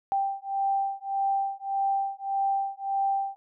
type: beating tone pair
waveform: sine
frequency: 785 / 786.7 Hz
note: G5 / G5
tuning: +2 / +6 cents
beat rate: 1.7 Hz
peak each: -28 dBFS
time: 0.12-3.36 s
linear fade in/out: 0 ms
effects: none